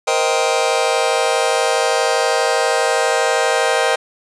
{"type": "chord", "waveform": "sawtooth", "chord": "C minor seventh", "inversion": "third", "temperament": "just", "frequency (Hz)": [470.9, 523.3, 627.9, 784.9], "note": ["Bb4", "C5", "Eb5", "G5"], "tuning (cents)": [18, 0, 16, 2], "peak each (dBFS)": -16, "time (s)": [0.07, 3.96], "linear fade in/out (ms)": 10, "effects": ["resampled to 22050 Hz", "7-bit"]}